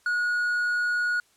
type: tone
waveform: triangle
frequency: 1451 Hz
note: F#6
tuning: 34 cents flat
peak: -21 dBFS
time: 0.06-1.2 s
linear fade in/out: 2 ms
effects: white hiss -63 dBFS RMS until 1.36 s + low-pass 10000 Hz 12 dB/octave